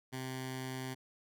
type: tone with notch filter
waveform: 10% pulse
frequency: 130 Hz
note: C3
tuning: 11 cents flat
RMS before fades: -41 dBFS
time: 0.12-0.95 s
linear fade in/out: 20 ms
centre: 550 Hz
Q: 1.2
effects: none